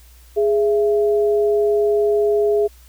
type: tone pair together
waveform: sine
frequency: 415.3 / 668.6 Hz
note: G#4 / E5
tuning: 0 / +24 cents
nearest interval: minor sixth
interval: 824 cents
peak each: -14 / -23 dBFS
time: 0.36-2.68 s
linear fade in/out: 20 ms
effects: added 60 Hz sine -44 dBFS peak until 2.88 s + white hiss -52 dBFS RMS until 2.88 s